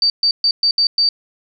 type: tone bursts at uneven times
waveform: sine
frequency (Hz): 4620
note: D8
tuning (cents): -29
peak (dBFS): -11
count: 6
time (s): 0.02-0.1 / 0.23-0.31 / 0.44-0.51 / 0.63-0.71 / 0.78-0.87 / 0.98-1.09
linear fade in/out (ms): 2
effects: none